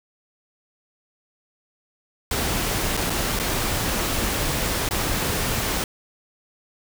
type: noise with dropouts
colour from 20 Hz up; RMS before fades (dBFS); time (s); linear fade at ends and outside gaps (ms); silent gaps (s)
pink; -24; 2.31-5.84; 2; 2.969-2.973 / 3.098-3.102 / 3.391-3.397 / 4.889-4.909
effects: none